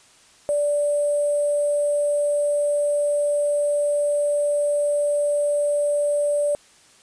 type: tone with sample-and-hold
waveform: sine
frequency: 584 Hz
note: D5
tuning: 10 cents flat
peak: -18 dBFS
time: 0.49-6.55 s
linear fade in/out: 0 ms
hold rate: 8820 Hz
effects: white hiss -53 dBFS RMS until 7.02 s + resampled to 22050 Hz